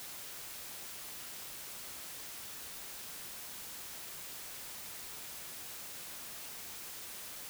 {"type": "silence", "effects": ["white hiss -46 dBFS RMS until 7.49 s"]}